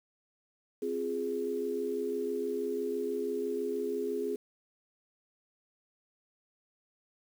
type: chord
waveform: sine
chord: F minor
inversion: second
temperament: equal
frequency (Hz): 261.6 / 349.2 / 415.3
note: C4 / F4 / Ab4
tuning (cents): 0 / 0 / 0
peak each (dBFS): -38 / -38 / -32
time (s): 0.82-4.36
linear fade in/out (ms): 5
effects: 9-bit